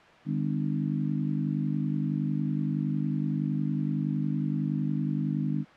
harmonic tone with a mistuned harmonic, 50.8 Hz, G#1, 38 cents flat, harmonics 3 / 4 / 5 / 6, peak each -29 / -31 / -33 / -35 dBFS, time 0.25-5.65 s, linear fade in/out 50 ms, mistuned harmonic 6, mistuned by -27 cents, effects white hiss -52 dBFS RMS until 5.76 s + low-pass 2000 Hz 12 dB/octave

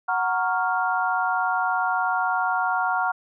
sine chord, Gb major seventh, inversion none, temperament equal, 740 / 932.3 / 1108.7 / 1396.9 Hz, Gb5 / Bb5 / Db6 / F6, 0 / 0 / 0 / 0 cents, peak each -25 / -27 / -29 / -25 dBFS, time 0.08-3.12 s, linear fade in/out 10 ms, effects none

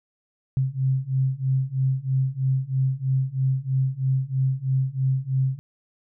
sine beating tone pair, 130.81 / 133.91 Hz, C3 / C3, 0 / +41 cents, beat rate 3.1 Hz, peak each -24 / -23 dBFS, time 0.57-5.59 s, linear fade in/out 0 ms, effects none

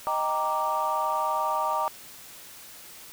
sine chord, Eb major seventh, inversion none, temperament equal, 622.3 / 784 / 932.3 / 1174.7 Hz, Eb5 / G5 / Bb5 / D6, 0 / 0 / 0 / 0 cents, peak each -31 / -31 / -27 / -28 dBFS, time 0.07-1.88 s, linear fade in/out 0 ms, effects tanh soft clip ceiling -16 dBFS + white hiss -46 dBFS RMS until 3.12 s

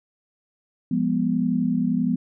sine chord, F diminished, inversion none, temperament equal with one note detuned, 174.61 / 205.5 / 246.9 Hz, F3 / Ab3 / Cb4, 0 / -18 / 0 cents, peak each -25 / -25 / -22 dBFS, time 0.91-2.16 s, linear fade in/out 5 ms, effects none

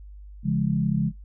sine chord, Db major, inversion none, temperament equal with one note detuned, 138.59 / 171.12 / 207.7 Hz, Db3 / F3 / Ab3, 0 / -35 / 0 cents, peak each -25 dBFS, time 0.43-1.12 s, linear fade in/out 50 ms, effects noise-tail reverb RT60 0.2 s tail -22 dB re dry + added 50 Hz sine -40 dBFS peak until 1.24 s

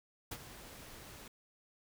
pink noise with ADSR envelope, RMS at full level -40 dBFS, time 0.31-1.28 s, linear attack 8 ms, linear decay 48 ms, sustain -12 dB, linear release 4 ms, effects none

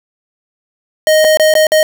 square tone with dropouts, 622.3 Hz, D#5, in tune, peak -7 dBFS, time 1.07-1.83 s, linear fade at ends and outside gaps 1 ms, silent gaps 1.244-1.247 / 1.372-1.397 / 1.539-1.552 / 1.669-1.719 s, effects 8-bit

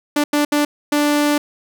sawtooth tone bursts at uneven times, 293.7 Hz, D4, in tune, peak -10 dBFS, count 4, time 0.16-0.24 / 0.33-0.45 / 0.52-0.65 / 0.92-1.38 s, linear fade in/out 5 ms, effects none

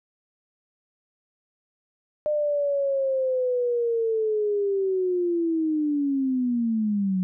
sine linear sweep, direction down, 605 to 181.8 Hz, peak -21 dBFS, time 2.26-7.23 s, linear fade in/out 0 ms, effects none

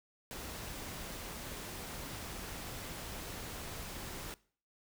pink noise, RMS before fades -44 dBFS, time 0.31-4.34 s, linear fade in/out 0 ms, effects noise-tail reverb RT60 0.5 s tail -22 dB re dry

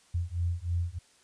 sine beating tone pair, 84.9 / 88.1 Hz, F2 / F2, -48 / +16 cents, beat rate 3.2 Hz, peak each -31 dBFS, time 0.14-0.99 s, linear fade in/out 10 ms, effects white hiss -62 dBFS RMS until 1.23 s + resampled to 22050 Hz

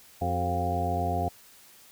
harmonic tone with a mistuned harmonic, 88 Hz, F2, 14 cents sharp, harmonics 1 / 2 / 3 / 4 / 5 / 6 / 8 / 9, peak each -30 / -36 / -37 / -38 / -39 / -38 / -29 / -36 dBFS, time 0.21-1.29 s, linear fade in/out 10 ms, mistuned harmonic 4, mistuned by +76 cents, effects white hiss -54 dBFS RMS until 1.91 s

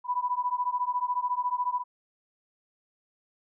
sine beating tone pair, 982 / 996 Hz, B5 / B5, -10 / +14 cents, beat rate 14 Hz, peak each -29 / -29 dBFS, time 0.04-1.84 s, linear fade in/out 50 ms, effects none

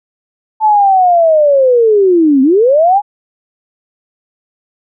sine linear two-way sweep, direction down then up, 880 to 256.2 to 844 Hz, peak -5 dBFS, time 0.6-3.02 s, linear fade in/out 50 ms, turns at 2.42 s, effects none

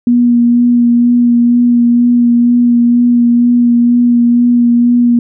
sine tone with vibrato, 239.9 Hz, A#3, 50 cents sharp, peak -5 dBFS, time 0.07-5.19 s, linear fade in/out 2 ms, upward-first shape sine, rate 2.1 Hz, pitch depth 16 cents each way, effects none

